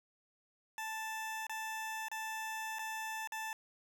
20% pulse tone with dropouts, 880 Hz, A5, in tune, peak -34 dBFS, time 0.78-3.53 s, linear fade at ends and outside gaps 1 ms, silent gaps 1.468-1.495 / 2.084-2.115 / 2.786-2.792 / 3.274-3.321 s, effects none

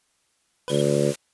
25% pulse tone with exponential decay, 498.7 Hz, B4, 17 cents sharp, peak -23 dBFS, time 0.68-0.82 s, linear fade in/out 0 ms, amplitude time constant 29 ms
harmonic tone, 72.1 Hz, D2, 31 cents flat, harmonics 2 / 3 / 4 / 5 / 6 / 7 / 8, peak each -25 / -27 / -31 / -25 / -27 / -25 / -26 dBFS, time 0.69-1.14 s, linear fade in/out 50 ms
white noise, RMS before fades -35 dBFS, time 0.69-1.16 s, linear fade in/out 10 ms
square tone bursts, 3239 Hz, G#7, 44 cents flat, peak -32 dBFS, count 3, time 0.69-0.813 s, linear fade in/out 2 ms, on 25 ms, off 24 ms
effects white hiss -68 dBFS RMS until 1.33 s + resampled to 24000 Hz

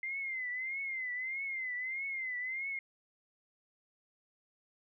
sine tone with vibrato, 2080 Hz, C7, 11 cents flat, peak -35 dBFS, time 0.03-2.79 s, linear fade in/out 2 ms, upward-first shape triangle, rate 1.6 Hz, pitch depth 110 cents each way, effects none

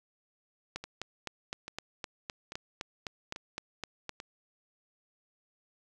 two click trains, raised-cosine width 0.2 ms, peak -19 / -24 dBFS, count 14 / 5, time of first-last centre 0.76-4.093 / 0.84-4.201 s, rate 3.9 / 1.19 Hz, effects none

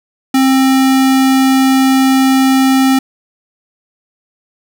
square tone, 265 Hz, C4, 22 cents sharp, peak -8 dBFS, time 0.34-2.99 s, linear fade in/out 5 ms, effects none

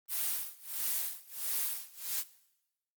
blue noise with tremolo, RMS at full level -32 dBFS, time 0.08-2.24 s, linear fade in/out 50 ms, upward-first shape sine, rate 1.5 Hz, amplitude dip 95%, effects noise-tail reverb RT60 0.9 s tail -19 dB re dry + Opus 32 kbps

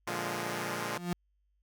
5% pulse chord, Bb dominant seventh, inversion none, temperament equal, 116.54 / 146.83 / 174.61 / 207.7 Hz, Bb2 / D3 / F3 / Ab3, 0 / 0 / 0 / 0 cents, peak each -28 / -30 / -27 / -27 dBFS, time 0.07-0.98 s, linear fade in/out 5 ms
35% pulse tone with exponential growth, 175.6 Hz, F3, 10 cents sharp, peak -26 dBFS, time 0.8-1.13 s, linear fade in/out 0 ms, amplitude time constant 70 ms
effects added 50 Hz sine -70 dBFS peak until 1.62 s

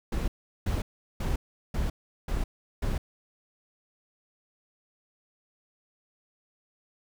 brown noise bursts, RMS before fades -28 dBFS, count 6, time 0.12-2.98 s, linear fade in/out 5 ms, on 160 ms, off 380 ms, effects none

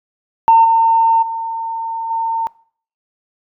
sine tone with level steps, 908 Hz, A#5, 46 cents flat, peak -4 / -8 / -19 / -15 dBFS, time 0.48-2.47 s, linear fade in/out 0 ms, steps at 0.64 / 1.22 / 2.1 s, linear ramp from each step 10 ms, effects noise-tail reverb RT60 0.5 s tail -23 dB re dry + tanh soft clip ceiling 0 dBFS

